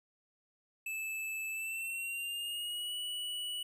square tone with pitch glide, 2623 to 2944 Hz, E7 to F#7, -9 to -9 cents, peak -37 dBFS, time 0.86-3.63 s, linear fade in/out 5 ms, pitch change +200 cents, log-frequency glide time 1.5-2.94 s, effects none

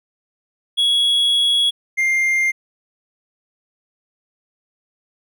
triangle tone pair in turn, 3344 / 2107 Hz, G#7 / C7, +11 / +12 cents, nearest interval minor sixth, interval 799 cents, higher first, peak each -12 / -13 dBFS, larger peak first, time 0.77-1.71 / 1.97-2.52 s, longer first, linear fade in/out 20 ms, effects none

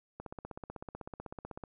click train, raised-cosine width 1 ms, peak -28 dBFS, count 24, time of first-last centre 0.2-1.637 s, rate 16 Hz, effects none

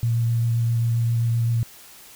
sine tone with vibrato, 116.54 Hz, A#2, in tune, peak -18 dBFS, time 0.03-1.63 s, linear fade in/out 0 ms, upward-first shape sine, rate 7.6 Hz, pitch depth 13 cents each way, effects white hiss -46 dBFS RMS until 2.15 s

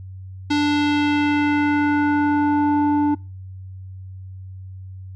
square tone with low-pass filter sweep, 293.7 Hz, D4, in tune, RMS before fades -18 dBFS, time 0.5-3.15 s, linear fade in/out 10 ms, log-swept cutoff 4500 to 710 Hz, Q 1.7, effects noise-tail reverb RT60 0.3 s tail -25 dB re dry + added 94 Hz sine -33 dBFS peak until 5.15 s

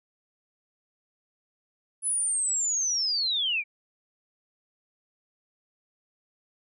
sine linear sweep, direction down, 10250 to 2270 Hz, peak -24 dBFS, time 2.02-3.64 s, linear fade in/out 50 ms, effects none

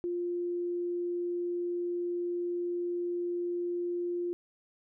sine tone, 350.1 Hz, F4, 4 cents sharp, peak -30 dBFS, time 0.04-4.33 s, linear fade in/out 0 ms, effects none

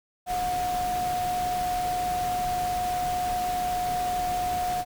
sine tone in noise, 723 Hz, F#5, 40 cents flat, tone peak -25 dBFS, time 0.26-4.85 s, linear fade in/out 50 ms, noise pink, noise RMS -36 dBFS, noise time 0.26-4.85 s, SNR +8 dB, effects none

